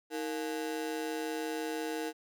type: ring-modulated tone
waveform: 35% pulse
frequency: 390 Hz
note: G4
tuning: 9 cents flat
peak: -29 dBFS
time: 0.1-2.13 s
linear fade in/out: 50 ms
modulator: 72.9 Hz
effects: none